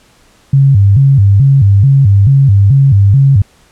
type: tone with vibrato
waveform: sine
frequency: 116.9 Hz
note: A#2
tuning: 5 cents sharp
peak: -3 dBFS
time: 0.53-3.42 s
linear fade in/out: 5 ms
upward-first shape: square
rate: 2.3 Hz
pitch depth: 280 cents each way
effects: pink hiss -47 dBFS RMS until 3.71 s + low-pass 10000 Hz 12 dB/octave